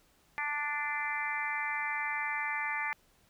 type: harmonic tone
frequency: 293.7 Hz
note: D4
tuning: in tune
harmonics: 3 / 4 / 5 / 6 / 7 / 8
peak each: -38 / -41 / -45 / -37 / -36 / -40 dBFS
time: 0.38-2.93 s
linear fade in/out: 0 ms
effects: pink hiss -67 dBFS RMS until 3.29 s

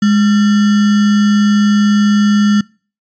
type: tone with sample-and-hold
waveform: sine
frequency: 207 Hz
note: G#3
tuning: 5 cents flat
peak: -7 dBFS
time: 0.02-2.61 s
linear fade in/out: 5 ms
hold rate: 1575 Hz
effects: noise-tail reverb RT60 0.4 s tail -26 dB re dry + resampled to 16000 Hz

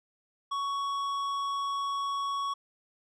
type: tone with tanh clipping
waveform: sine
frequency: 1116 Hz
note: C#6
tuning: 11 cents sharp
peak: -31 dBFS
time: 0.51-2.54 s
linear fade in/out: 10 ms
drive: 11 dB
effects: none

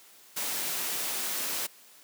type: noise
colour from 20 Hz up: white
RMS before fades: -32 dBFS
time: 0.36-1.67 s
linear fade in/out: 10 ms
effects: white hiss -55 dBFS RMS until 2.03 s + high-pass 200 Hz 12 dB/octave

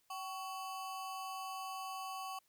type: ring-modulated tone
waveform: square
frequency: 940 Hz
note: A#5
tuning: 14 cents sharp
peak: -39 dBFS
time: 0.1-2.39 s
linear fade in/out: 5 ms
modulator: 175 Hz
effects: white hiss -75 dBFS RMS until 2.48 s

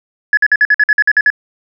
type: tone bursts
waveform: sine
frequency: 1700 Hz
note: G#6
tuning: 40 cents sharp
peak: -5 dBFS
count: 11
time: 0.33-1.302 s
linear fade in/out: 2 ms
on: 42 ms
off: 51 ms
effects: tanh soft clip ceiling -2 dBFS

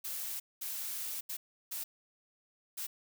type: noise bursts at uneven times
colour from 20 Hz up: blue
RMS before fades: -39 dBFS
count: 5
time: 0.04-0.4 / 0.61-1.21 / 1.29-1.37 / 1.71-1.84 / 2.77-2.87 s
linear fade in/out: 10 ms
effects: none

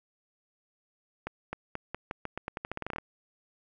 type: accelerating click train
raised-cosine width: 0.5 ms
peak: -19 dBFS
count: 18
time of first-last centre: 1.27-2.984 s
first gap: 260 ms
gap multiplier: 0.86
effects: none

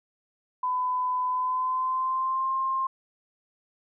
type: tone with pitch glide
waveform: sine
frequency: 1005 to 1059.2 Hz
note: B5 to C6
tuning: +30 to +21 cents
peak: -24 dBFS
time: 0.63-2.87 s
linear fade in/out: 5 ms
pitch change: +91 cents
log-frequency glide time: 1.26-2.52 s
effects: none

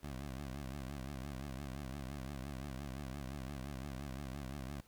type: tone with vibrato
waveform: 15% pulse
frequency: 68 Hz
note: C#2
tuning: 33 cents flat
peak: -36 dBFS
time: 0.03-4.81 s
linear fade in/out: 5 ms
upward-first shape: triangle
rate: 5.8 Hz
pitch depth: 170 cents each way
effects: pink hiss -67 dBFS RMS until 4.87 s

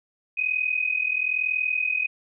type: tone pair together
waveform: sine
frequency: 2489 / 2530 Hz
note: D#7 / D#7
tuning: 0 / +28 cents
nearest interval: unison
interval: 28 cents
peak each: -25 dBFS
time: 0.37-2.07 s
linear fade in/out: 10 ms
effects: none

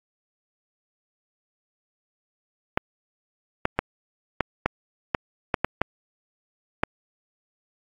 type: clicks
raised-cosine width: 0.5 ms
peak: -5 dBFS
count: 10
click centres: 2.775 / 3.654 / 3.79 / 4.407 / 4.66 / 5.148 / 5.542 / 5.646 / 5.816 / 6.835 s
effects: AAC 48 kbps

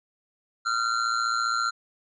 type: tone with amplitude modulation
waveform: square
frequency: 1375 Hz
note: F6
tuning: 27 cents flat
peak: -21 dBFS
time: 0.65-1.71 s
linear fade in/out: 20 ms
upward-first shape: sine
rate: 115 Hz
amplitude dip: 70%
effects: resampled to 16000 Hz

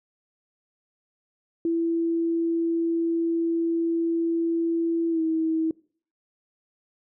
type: tone with pitch glide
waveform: sine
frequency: 333.1 to 321.6 Hz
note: E4 to E4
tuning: +18 to -43 cents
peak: -21 dBFS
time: 1.65-5.71 s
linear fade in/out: 2 ms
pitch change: -61 cents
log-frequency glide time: 5.1-5.21 s
effects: noise-tail reverb RT60 0.5 s tail -24 dB re dry

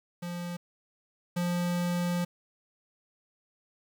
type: tone pair in turn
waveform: square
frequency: 174.61 / 175.48 Hz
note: F3 / F3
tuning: 0 / +9 cents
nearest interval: unison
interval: 9 cents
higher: second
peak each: -34 / -28 dBFS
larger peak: second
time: 0.22-0.57 / 1.36-2.25 s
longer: second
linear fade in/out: 10 ms
effects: 9-bit

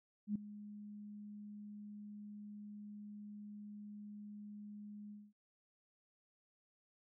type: tone with ADSR envelope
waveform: sine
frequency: 207.7 Hz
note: G#3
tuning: in tune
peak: -32 dBFS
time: 0.27-5.33 s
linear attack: 84 ms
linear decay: 4 ms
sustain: -16 dB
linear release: 220 ms
effects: none

